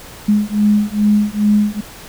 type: beating tone pair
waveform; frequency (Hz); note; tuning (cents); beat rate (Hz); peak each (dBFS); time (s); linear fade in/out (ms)
sine; 207.7 / 210.1; G#3 / G#3; 0 / +20; 2.4; -14; 0.28-1.81; 10
effects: pink hiss -36 dBFS RMS until 2.08 s